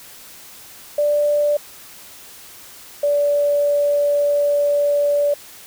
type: tone pair in turn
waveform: sine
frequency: 587.3 / 578.5 Hz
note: D5 / D5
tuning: 0 / -26 cents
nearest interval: unison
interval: 26 cents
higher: first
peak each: -14 dBFS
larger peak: neither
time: 0.98-1.57 / 3.03-5.34 s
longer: second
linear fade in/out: 5 ms
effects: white hiss -41 dBFS RMS until 5.66 s